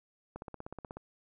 click train, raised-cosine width 1 ms, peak -28 dBFS, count 11, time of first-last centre 0.36-0.97 s, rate 16.4 Hz, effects none

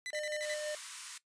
sawtooth tone bursts, 2000 Hz, B6, 21 cents sharp, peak -35 dBFS, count 6, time 0.06-0.539 s, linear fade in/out 0 ms, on 44 ms, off 43 ms
square tone with tremolo, 604 Hz, D5, 48 cents sharp, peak -36 dBFS, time 0.13-0.75 s, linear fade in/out 2 ms, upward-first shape triangle, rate 5.8 Hz, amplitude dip 30%
white high-pass noise, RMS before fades -44 dBFS, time 0.42-1.18 s, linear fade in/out 5 ms, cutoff 950 Hz, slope 96 dB/octave
effects noise-tail reverb RT60 0.1 s tail -17 dB re dry + resampled to 22050 Hz

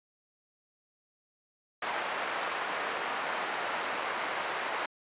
pink band-pass noise, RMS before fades -34 dBFS, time 1.82-4.86 s, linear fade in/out 5 ms, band 700 to 2100 Hz, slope 12 dB/octave, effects resampled to 8000 Hz

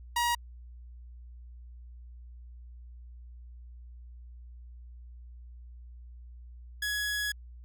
sawtooth tone pair in turn, 953 / 1678.9 Hz, A#5 / G#6, +38 / +18 cents, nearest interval minor seventh, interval 980 cents, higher second, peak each -22 / -26 dBFS, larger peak first, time 0.16-0.35 / 6.82-7.32 s, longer second, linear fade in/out 5 ms, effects added 60 Hz sine -45 dBFS peak until 7.64 s

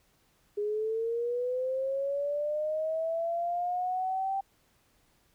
sine linear sweep, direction up, 410 to 784 Hz, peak -28 dBFS, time 0.57-4.41 s, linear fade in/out 10 ms, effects pink hiss -68 dBFS RMS until 5.34 s

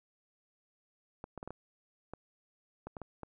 clicks, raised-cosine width 1 ms, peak -28 dBFS, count 10, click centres 1.241 / 1.377 / 1.429 / 1.476 / 1.506 / 2.136 / 2.87 / 2.968 / 3.017 / 3.233 s, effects none

